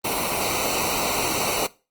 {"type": "noise with comb filter", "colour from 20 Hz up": "pink", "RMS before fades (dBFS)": -24, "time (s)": [0.04, 1.67], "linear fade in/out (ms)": 10, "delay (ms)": 0.59, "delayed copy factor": -0.9, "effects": ["noise-tail reverb RT60 0.3 s tail -20 dB re dry", "Opus 32 kbps"]}